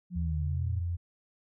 sine linear sweep, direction down, 180.5 to 104.7 Hz, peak -33 dBFS, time 0.1-0.83 s, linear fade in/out 50 ms
sine tone with pitch glide, 78.4 to 86.49 Hz, D#2 to F2, +14 to -16 cents, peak -29 dBFS, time 0.15-0.97 s, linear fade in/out 20 ms, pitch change +170 cents, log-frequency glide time 0.38-0.61 s
effects none

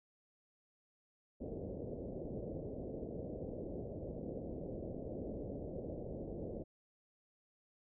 white low-pass noise, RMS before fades -44 dBFS, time 1.4-6.64 s, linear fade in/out 20 ms, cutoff 580 Hz, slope 48 dB/octave, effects none

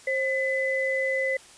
sine tone pair together, 532 / 2010 Hz, C5 / B6, +29 / +30 cents, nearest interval octave + major seventh, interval 2301 cents, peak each -26 dBFS, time 0.07-1.37 s, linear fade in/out 5 ms, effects white hiss -50 dBFS RMS until 1.57 s + resampled to 22050 Hz

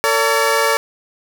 15% pulse tone pair together, 451.6 / 569 Hz, A4 / C#5, +45 / +45 cents, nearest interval major third, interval 400 cents, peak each -10 dBFS, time 0.04-0.77 s, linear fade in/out 0 ms, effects none

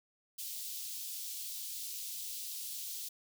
white high-pass noise, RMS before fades -42 dBFS, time 0.38-3.09 s, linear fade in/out 10 ms, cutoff 3300 Hz, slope 24 dB/octave, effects none

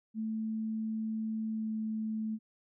sine tone with pitch glide, 220 to 218.6 Hz, A3 to A3, 0 to -11 cents, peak -32 dBFS, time 0.14-2.39 s, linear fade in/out 50 ms, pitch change -11 cents, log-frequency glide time 1.51-1.71 s, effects none

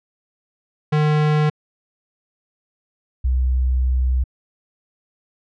square / sine tone pair in turn, 151.6 / 63.61 Hz, D#3 / C2, -45 / -48 cents, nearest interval octave + minor third, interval 1503 cents, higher first, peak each -15 dBFS, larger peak neither, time 0.92-1.5 / 3.24-4.24 s, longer second, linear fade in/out 10 ms, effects low-pass 3000 Hz 12 dB/octave

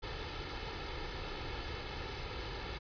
pink noise with comb filter, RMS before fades -41 dBFS, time 0.02-2.79 s, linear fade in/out 20 ms, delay 2.3 ms, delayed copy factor +0.6, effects resampled to 11025 Hz

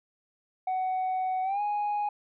sine tone with pitch glide, 747 to 828.8 Hz, F#5 to G#5, +16 to -4 cents, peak -24 dBFS, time 0.67-2.09 s, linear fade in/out 5 ms, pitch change +180 cents, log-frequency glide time 1.43-1.61 s, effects tanh soft clip ceiling -25 dBFS

